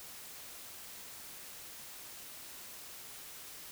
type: silence
effects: white hiss -49 dBFS RMS until 3.71 s